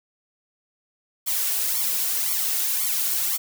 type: noise with flanger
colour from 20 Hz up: blue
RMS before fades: -24 dBFS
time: 1.26-3.38 s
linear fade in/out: 20 ms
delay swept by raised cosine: 0.9 to 2.8 ms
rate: 1.9 Hz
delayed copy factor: +0.9
effects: none